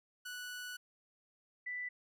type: tone pair in turn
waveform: sawtooth / sine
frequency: 1478 / 1982.1 Hz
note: F#6 / B6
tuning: -2 / +6 cents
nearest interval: perfect fourth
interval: 508 cents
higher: second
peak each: -39 / -38 dBFS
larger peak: second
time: 0.25-0.77 / 1.66-1.89 s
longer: first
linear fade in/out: 10 ms
effects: none